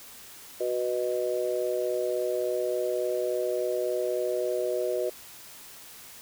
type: chord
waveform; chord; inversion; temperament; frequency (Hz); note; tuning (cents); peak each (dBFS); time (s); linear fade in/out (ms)
sine; B major; second; just; 370.4 / 493.9 / 617.4; F#4 / B4 / D#5; +2 / 0 / -14; -30; 0.6-5.1; 10
effects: white hiss -47 dBFS RMS until 6.21 s